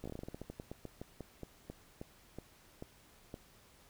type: slowing click train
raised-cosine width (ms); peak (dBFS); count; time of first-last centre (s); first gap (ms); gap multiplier
2; -30; 23; 0.04-3.342; 16; 1.18
effects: pink hiss -63 dBFS RMS until 3.89 s